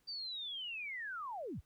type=linear sweep; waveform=sine; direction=down; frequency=4699 to 32.66 Hz; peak=-40 dBFS; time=0.07-1.61 s; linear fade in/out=20 ms; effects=pink hiss -75 dBFS RMS until 1.65 s